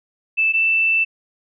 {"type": "tone pair in turn", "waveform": "sine", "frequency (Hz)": [2637, 2657], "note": ["E7", "E7"], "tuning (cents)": [0, 13], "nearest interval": "unison", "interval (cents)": 13, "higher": "second", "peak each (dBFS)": -14, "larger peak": "neither", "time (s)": [[0.37, 0.53], [0.53, 1.05]], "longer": "second", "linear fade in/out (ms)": 20, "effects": []}